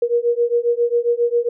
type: beating tone pair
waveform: sine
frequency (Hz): 471.5 / 478.9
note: A#4 / A#4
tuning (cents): +20 / +47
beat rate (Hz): 7.4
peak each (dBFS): -18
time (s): 0.02-1.49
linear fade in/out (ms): 5
effects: none